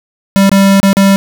square tone with dropouts, 196 Hz, G3, in tune, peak -5 dBFS, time 0.36-1.16 s, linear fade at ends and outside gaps 0 ms, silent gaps 0.494-0.516 / 0.801-0.83 / 0.93-0.969 s, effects none

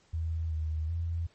sine tone with pitch steps, 81.3 / 78.6 / 83.9 Hz, E2 / D#2 / E2, -23 / +18 / +31 cents, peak -29 dBFS, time 0.13-1.27 s, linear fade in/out 10 ms, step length 380 ms, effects pink hiss -65 dBFS RMS until 1.34 s + MP3 32 kbps

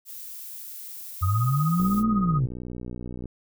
violet noise, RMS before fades -39 dBFS, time 0.05-2.04 s, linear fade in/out 50 ms
sine linear two-way sweep, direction up then down, 85.1 to 225 to 119.4 Hz, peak -20 dBFS, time 1.21-2.47 s, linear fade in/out 20 ms, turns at 2.08 s
sine tone with tremolo, 1248 Hz, D#6, 5 cents sharp, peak -24 dBFS, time 1.22-2.4 s, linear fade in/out 10 ms, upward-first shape triangle, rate 16 Hz, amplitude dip 95%
click train, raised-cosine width 3 ms, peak -23 dBFS, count 90, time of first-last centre 1.8-3.257 s, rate 61.1 Hz
effects none

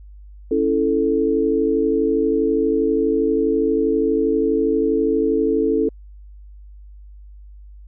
sine chord, A major, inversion first, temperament equal, 277.2 / 329.6 / 440 Hz, C#4 / E4 / A4, 0 / 0 / 0 cents, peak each -21 / -21 / -18 dBFS, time 0.51-5.89 s, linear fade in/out 5 ms, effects added 50 Hz sine -38 dBFS peak until 7.87 s

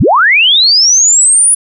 sine linear sweep, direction up, 44.21 to 9956 Hz, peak -4 dBFS, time 0-1.55 s, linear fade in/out 10 ms, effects none

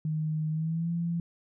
sine tone with pitch glide, 155.56 to 169.64 Hz, D#3 to E3, 0 to +50 cents, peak -27 dBFS, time 0.05-1.2 s, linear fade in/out 2 ms, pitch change +150 cents, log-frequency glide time 0.51-0.91 s, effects none

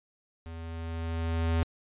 square tone with level ramp, 82.41 Hz, E2, in tune, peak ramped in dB -40 to -24 dBFS, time 0.46-1.63 s, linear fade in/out 0 ms, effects resampled to 8000 Hz

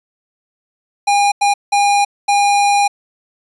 square tone bursts at uneven times, 811 Hz, G#5, 41 cents flat, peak -11 dBFS, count 4, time 1.07-1.32 / 1.41-1.54 / 1.72-2.05 / 2.28-2.88 s, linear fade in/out 10 ms, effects resampled to 24000 Hz

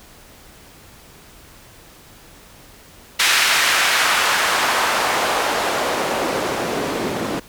white noise with band-pass filter sweep, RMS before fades -19 dBFS, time 3.19-7.4 s, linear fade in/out 10 ms, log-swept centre 2200 to 270 Hz, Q 1, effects pink hiss -45 dBFS RMS until 7.48 s

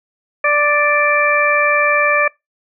harmonic tone, 587.3 Hz, D5, in tune, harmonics 1 / 2 / 3 / 4, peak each -17 / -17 / -17 / -17 dBFS, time 0.44-2.28 s, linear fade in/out 5 ms, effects noise-tail reverb RT60 0.2 s tail -25 dB re dry

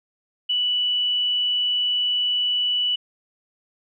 sine tone, 2960 Hz, F#7, in tune, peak -19 dBFS, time 0.49-2.96 s, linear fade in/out 10 ms, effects none

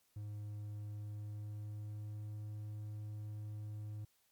triangle tone with pitch glide, 104.5 to 105.78 Hz, G#2 to G#2, +11 to +32 cents, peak -40 dBFS, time 0.16-4.05 s, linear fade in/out 5 ms, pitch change +21 cents, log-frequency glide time 0.96-2.41 s, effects white hiss -75 dBFS RMS until 4.31 s + MP3 96 kbps

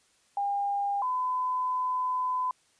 sine tone pair in turn, 805 / 1009.9 Hz, G5 / B5, +46 / +38 cents, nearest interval major third, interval 392 cents, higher second, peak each -26 dBFS, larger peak neither, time 0.37-1.02 / 1.02-2.51 s, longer second, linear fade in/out 2 ms, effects white hiss -66 dBFS RMS until 2.79 s + resampled to 22050 Hz

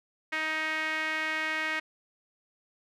sawtooth tone with band-pass filter, 313.9 Hz, D#4, 15 cents sharp, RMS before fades -31 dBFS, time 0.32-1.8 s, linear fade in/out 10 ms, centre 2000 Hz, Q 3.4, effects none

